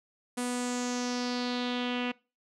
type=tone with low-pass filter sweep; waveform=sawtooth; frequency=246.1 Hz; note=B3; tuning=6 cents flat; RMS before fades=-32 dBFS; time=0.37-2.12 s; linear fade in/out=10 ms; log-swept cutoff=9600 to 2700 Hz; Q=3.7; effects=noise-tail reverb RT60 0.3 s tail -22 dB re dry